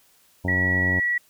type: harmonic tone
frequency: 91.7 Hz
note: F#2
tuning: 15 cents flat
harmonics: 1 / 2 / 3 / 4 / 5 / 6 / 7 / 8 / 9 / 10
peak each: -26 / -30 / -31 / -37 / -41 / -38 / -39 / -44 / -44 / -42 dBFS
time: 0.44-1 s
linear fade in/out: 10 ms
type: tone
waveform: sine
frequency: 1934 Hz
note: B6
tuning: 37 cents flat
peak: -20 dBFS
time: 0.48-1.18 s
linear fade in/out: 5 ms
effects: white hiss -59 dBFS RMS until 1.29 s